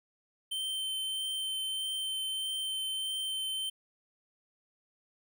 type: tone with vibrato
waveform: square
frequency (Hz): 3102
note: G7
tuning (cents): -19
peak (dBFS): -33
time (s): 0.51-3.7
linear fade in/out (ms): 10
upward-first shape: sine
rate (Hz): 1.6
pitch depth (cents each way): 8
effects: 12-bit